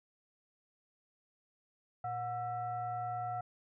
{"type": "tone with frequency modulation", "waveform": "sine", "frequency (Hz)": 726, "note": "F#5", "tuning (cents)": -33, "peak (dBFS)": -35, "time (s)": [2.04, 3.41], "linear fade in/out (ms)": 5, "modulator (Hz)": 609, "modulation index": 0.66, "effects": []}